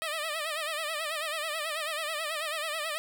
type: tone with vibrato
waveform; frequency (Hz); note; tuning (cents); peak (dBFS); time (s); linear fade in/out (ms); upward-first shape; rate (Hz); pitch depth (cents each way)
10% pulse; 622.3; D#5; 0; -23; 0.02-2.98; 0; sine; 9.2; 99
effects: none